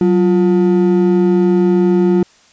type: ring-modulated tone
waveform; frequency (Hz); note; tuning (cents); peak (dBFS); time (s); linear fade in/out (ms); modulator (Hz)
triangle; 268.7; C4; +46; -4; 0.01-2.23; 2; 81.4
effects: white hiss -49 dBFS RMS until 2.52 s + resampled to 16000 Hz